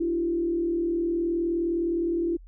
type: tone with frequency modulation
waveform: sine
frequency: 338.6 Hz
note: E4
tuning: 46 cents sharp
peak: -23 dBFS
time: 0-2.37 s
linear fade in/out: 10 ms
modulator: 39.6 Hz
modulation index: 0.57
effects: added 42 Hz sine -44 dBFS peak until 2.47 s